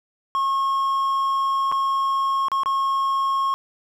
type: tone with dropouts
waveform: triangle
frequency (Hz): 1086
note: C#6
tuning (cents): -36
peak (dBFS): -17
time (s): 0.35-3.54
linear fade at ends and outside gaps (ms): 0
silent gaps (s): 1.716-1.723 / 2.484-2.517 / 2.634-2.659
effects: none